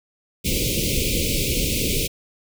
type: band-stop noise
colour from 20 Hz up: pink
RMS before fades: -22 dBFS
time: 0.44-2.08 s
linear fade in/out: 20 ms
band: 560 to 2200 Hz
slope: 96 dB/octave
effects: none